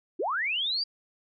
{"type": "linear sweep", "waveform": "sine", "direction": "up", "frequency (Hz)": [283.6, 4811], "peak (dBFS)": -26, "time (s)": [0.19, 0.84], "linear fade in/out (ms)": 10, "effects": []}